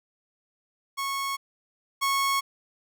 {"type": "tone pair in turn", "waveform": "sawtooth", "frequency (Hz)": [1100, 1100], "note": ["C#6", "C#6"], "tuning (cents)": [-14, -14], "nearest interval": "unison", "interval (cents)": 0, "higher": "neither", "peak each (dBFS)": [-24, -19], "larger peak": "second", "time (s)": [[0.97, 1.37], [2.01, 2.41]], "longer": "neither", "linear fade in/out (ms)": 20, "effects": []}